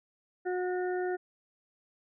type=harmonic tone; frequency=363.4 Hz; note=F#4; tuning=31 cents flat; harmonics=1 / 2 / 4 / 5; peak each=-30 / -37 / -42 / -45 dBFS; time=0.45-1.17 s; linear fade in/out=20 ms; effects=none